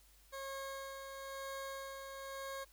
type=tone with tremolo; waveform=20% pulse; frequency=543 Hz; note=C#5; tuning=36 cents flat; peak=-37 dBFS; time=0.32-2.65 s; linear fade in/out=20 ms; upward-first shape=sine; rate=1 Hz; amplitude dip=40%; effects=added 50 Hz sine -65 dBFS peak until 2.72 s + white hiss -67 dBFS RMS until 2.72 s